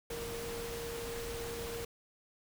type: tone in noise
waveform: sine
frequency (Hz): 466.2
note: A#4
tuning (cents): 0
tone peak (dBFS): -40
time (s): 0.1-1.85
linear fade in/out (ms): 5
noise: pink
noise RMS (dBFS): -43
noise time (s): 0.1-1.85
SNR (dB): 0
effects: none